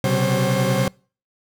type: tone cluster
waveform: 40% pulse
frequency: 125.2 / 135.6 / 189.6 / 533 Hz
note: B2 / C#3 / F#3 / C5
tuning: +24 / -38 / +43 / +32 cents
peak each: -22 dBFS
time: 0.04-0.88 s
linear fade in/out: 2 ms
effects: noise-tail reverb RT60 0.4 s tail -26 dB re dry